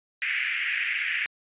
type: band-pass noise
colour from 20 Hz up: white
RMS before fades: -28 dBFS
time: 0.22-1.26 s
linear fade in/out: 0 ms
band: 1700 to 2600 Hz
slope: 48 dB/octave
effects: resampled to 8000 Hz